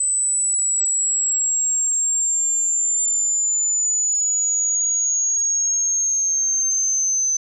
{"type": "exponential sweep", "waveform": "sine", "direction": "down", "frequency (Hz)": [8040, 6140], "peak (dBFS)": -17, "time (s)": [0, 7.37], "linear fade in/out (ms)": 5, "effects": []}